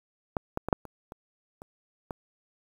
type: clicks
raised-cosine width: 1 ms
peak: -13 / -15 / -16 / -6 / -28 / -27 / -29 / -20 dBFS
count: 8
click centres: 0.368 / 0.574 / 0.686 / 0.728 / 0.853 / 1.121 / 1.619 / 2.108 s
effects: 8-bit